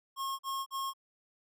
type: tone bursts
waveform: square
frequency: 1082 Hz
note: C#6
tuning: 42 cents flat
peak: -34 dBFS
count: 3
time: 0.16-0.936 s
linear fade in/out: 50 ms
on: 230 ms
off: 43 ms
effects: none